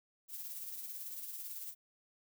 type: noise with tremolo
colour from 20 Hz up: violet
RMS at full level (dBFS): -43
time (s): 0.28-1.75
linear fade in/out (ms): 50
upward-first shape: sine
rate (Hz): 18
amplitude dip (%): 40
effects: none